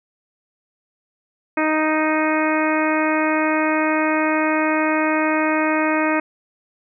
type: harmonic tone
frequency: 311.1 Hz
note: D#4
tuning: in tune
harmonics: 1 / 2 / 3 / 4 / 5 / 6 / 7 / 8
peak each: -20 / -23 / -25 / -26 / -27 / -28 / -28 / -29 dBFS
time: 1.57-6.2 s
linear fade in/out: 5 ms
effects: none